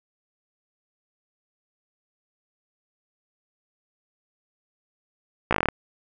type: slowing click train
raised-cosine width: 0.5 ms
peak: -5 dBFS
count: 9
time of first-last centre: 5.51-5.686 s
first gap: 16 ms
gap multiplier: 1.09
effects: none